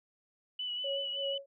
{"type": "tone with vibrato", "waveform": "sine", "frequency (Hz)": 2960, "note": "F#7", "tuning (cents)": 0, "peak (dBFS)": -34, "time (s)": [0.59, 1.38], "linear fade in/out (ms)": 5, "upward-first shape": "sine", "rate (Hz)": 5.4, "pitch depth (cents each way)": 27}
{"type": "tone with tremolo", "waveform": "sine", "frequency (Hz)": 554.4, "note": "C#5", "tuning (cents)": 0, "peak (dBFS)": -33, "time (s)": [0.84, 1.46], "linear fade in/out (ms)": 5, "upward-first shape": "sine", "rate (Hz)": 2.8, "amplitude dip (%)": 95}
{"effects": []}